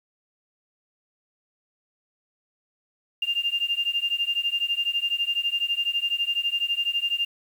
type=beating tone pair; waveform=sine; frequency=2794 / 2806 Hz; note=F7 / F7; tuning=0 / +8 cents; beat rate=12 Hz; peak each=-26 dBFS; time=3.22-7.25 s; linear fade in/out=5 ms; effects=8-bit